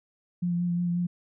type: tone with vibrato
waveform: sine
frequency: 174.61 Hz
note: F3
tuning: in tune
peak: -24 dBFS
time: 0.42-1.07 s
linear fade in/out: 10 ms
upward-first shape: sine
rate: 5.6 Hz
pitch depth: 20 cents each way
effects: none